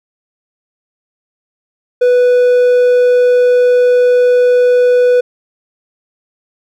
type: tone with hard clipping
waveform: triangle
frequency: 493.9 Hz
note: B4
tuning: in tune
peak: -7 dBFS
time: 2.01-5.21 s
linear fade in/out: 10 ms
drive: 6 dB
effects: none